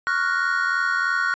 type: chord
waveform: triangle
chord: Gb major seventh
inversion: second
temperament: equal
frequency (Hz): 1108.7 / 1396.9 / 1480 / 1864.7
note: Db6 / F6 / Gb6 / Bb6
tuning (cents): 0 / 0 / 0 / 0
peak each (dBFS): -26 / -23 / -21 / -27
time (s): 0.07-1.34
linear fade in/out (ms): 0
effects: resampled to 16000 Hz